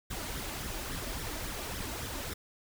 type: noise with flanger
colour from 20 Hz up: pink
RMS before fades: -38 dBFS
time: 0.1-2.34 s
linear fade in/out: 10 ms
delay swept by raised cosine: 0.54 to 3.44 ms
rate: 3.6 Hz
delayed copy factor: +0.6
effects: none